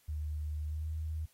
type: tone with pitch glide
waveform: sine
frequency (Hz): 75.9 to 78.67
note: D#2 to D#2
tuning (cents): -42 to +20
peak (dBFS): -34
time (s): 0.08-1.26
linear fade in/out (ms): 10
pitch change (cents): +62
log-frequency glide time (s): 0.65-0.89
effects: white hiss -68 dBFS RMS until 1.33 s + AAC 48 kbps